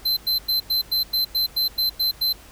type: tone bursts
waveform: square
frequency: 4086 Hz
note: C8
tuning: 42 cents flat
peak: -19 dBFS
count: 11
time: 0.05-2.33 s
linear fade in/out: 10 ms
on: 120 ms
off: 96 ms
effects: added 50 Hz sine -47 dBFS peak until 2.51 s + pink hiss -47 dBFS RMS until 2.51 s